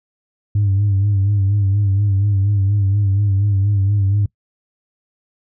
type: tone with vibrato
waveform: sine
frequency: 100 Hz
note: G2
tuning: 35 cents sharp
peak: -11 dBFS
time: 0.55-4.26 s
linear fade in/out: 5 ms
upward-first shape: sine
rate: 4.2 Hz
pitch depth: 61 cents each way
effects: noise-tail reverb RT60 0.1 s tail -23 dB re dry + tanh soft clip ceiling -10 dBFS